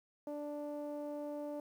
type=tone with low-pass filter; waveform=sawtooth; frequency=293.7 Hz; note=D4; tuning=in tune; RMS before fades=-42 dBFS; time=0.27-1.6 s; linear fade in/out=2 ms; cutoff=670 Hz; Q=3.3; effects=11-bit

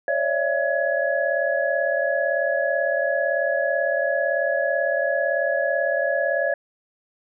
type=tone cluster; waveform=sine; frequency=547 / 585 / 668 / 1684 Hz; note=C#5 / D5 / E5 / G#6; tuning=-23 / -7 / +23 / +24 cents; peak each=-25 dBFS; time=0.08-6.54 s; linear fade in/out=2 ms; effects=none

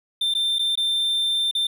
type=tone with dropouts; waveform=triangle; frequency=3577 Hz; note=A7; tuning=28 cents sharp; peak=-18 dBFS; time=0.21-1.67 s; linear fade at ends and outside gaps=5 ms; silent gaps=0.339-0.349 / 0.586-0.592 / 0.755-0.774 / 1.512-1.55 s; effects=none

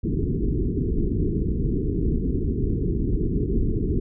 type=low-pass noise; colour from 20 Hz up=pink; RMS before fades=-23 dBFS; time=0.03-4 s; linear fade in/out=10 ms; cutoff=430 Hz; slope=96 dB/octave; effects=none

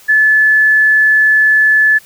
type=tone; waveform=sine; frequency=1730 Hz; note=A6; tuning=30 cents flat; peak=-6 dBFS; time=0.08-1.99 s; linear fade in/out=20 ms; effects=white hiss -42 dBFS RMS until 2.05 s

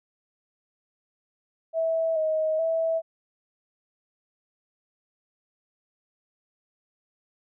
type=tone with pitch steps; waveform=sine; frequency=652 / 629 / 653 Hz; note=E5 / D#5 / E5; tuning=-19 / +19 / -17 cents; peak=-22 dBFS; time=1.73-3.02 s; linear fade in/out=50 ms; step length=430 ms; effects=none

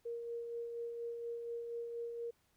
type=tone with tremolo; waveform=sine; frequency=468.7 Hz; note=A#4; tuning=9 cents sharp; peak=-38 dBFS; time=0.05-2.31 s; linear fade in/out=10 ms; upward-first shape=sine; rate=4.2 Hz; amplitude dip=35%; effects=pink hiss -75 dBFS RMS until 2.56 s

